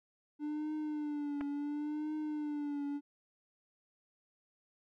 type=tone with vibrato; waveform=triangle; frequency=296 Hz; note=D4; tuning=14 cents sharp; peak=-33 dBFS; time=0.39-3.01 s; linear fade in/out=50 ms; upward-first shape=triangle; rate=0.71 Hz; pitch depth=69 cents each way
type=clicks; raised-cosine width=0.5 ms; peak=-30 dBFS; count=2; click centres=1.409 / 1.412 s
effects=none